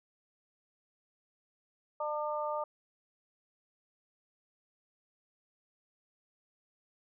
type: harmonic tone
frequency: 300.3 Hz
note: D4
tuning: 39 cents sharp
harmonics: 2 / 3 / 4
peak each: -35 / -37 / -38 dBFS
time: 2-2.64 s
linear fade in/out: 5 ms
effects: none